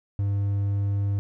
triangle tone, 100.2 Hz, G2, 38 cents sharp, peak -20 dBFS, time 0.19-1.19 s, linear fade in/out 0 ms, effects none

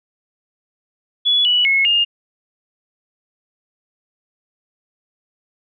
sine tone with pitch steps, 3405 / 2946 / 2180 / 2828 Hz, G#7 / F#7 / C#7 / F7, +42 / -8 / -29 / +21 cents, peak -12 dBFS, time 1.25-2.05 s, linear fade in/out 20 ms, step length 200 ms, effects none

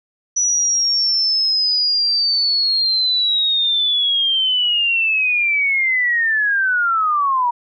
sine linear sweep, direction down, 5920 to 943 Hz, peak -14 dBFS, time 0.36-7.51 s, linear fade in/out 10 ms, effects none

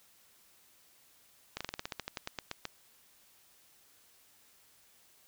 slowing click train, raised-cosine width 0.2 ms, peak -19 dBFS, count 15, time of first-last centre 1.57-2.653 s, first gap 36 ms, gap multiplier 1.11, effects white hiss -64 dBFS RMS until 5.27 s

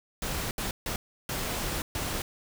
pink noise bursts at uneven times, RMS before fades -32 dBFS, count 5, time 0.22-0.51 / 0.58-0.71 / 0.86-0.96 / 1.29-1.82 / 1.95-2.22 s, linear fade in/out 2 ms, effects none

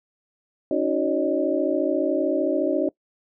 sine tone cluster, 281.6 / 316.2 / 371.1 / 560 / 614 Hz, C#4 / D#4 / F#4 / C#5 / D#5, +27 / +28 / +5 / +18 / -23 cents, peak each -26 dBFS, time 0.71-2.89 s, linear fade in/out 2 ms, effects noise-tail reverb RT60 0.1 s tail -23 dB re dry

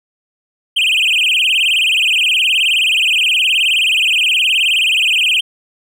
triangle tone with vibrato, 2794 Hz, F7, in tune, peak -9 dBFS, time 0.76-5.41 s, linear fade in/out 10 ms, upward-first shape sine, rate 19 Hz, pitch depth 230 cents each way, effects none

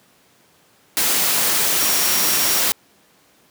sine tone in noise, 5610 Hz, F8, 7 cents sharp, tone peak -25 dBFS, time 1.8-2.6 s, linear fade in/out 0 ms, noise white, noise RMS -18 dBFS, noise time 0.97-2.72 s, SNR -10 dB, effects pink hiss -55 dBFS RMS until 3.5 s + high-pass 150 Hz 12 dB/octave

